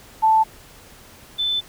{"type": "tone pair in turn", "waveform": "sine", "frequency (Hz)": [880, 3520], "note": ["A5", "A7"], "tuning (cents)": [0, 0], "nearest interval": "2 octaves", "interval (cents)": 2400, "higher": "second", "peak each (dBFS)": [-12, -19], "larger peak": "first", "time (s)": [[0.22, 0.44], [1.38, 1.61]], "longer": "second", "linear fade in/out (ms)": 20, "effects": ["pink hiss -46 dBFS RMS until 1.68 s"]}